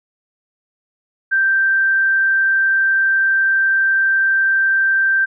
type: tone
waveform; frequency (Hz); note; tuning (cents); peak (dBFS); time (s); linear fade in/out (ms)
sine; 1568; G6; 0; -12; 1.31-5.26; 20
effects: none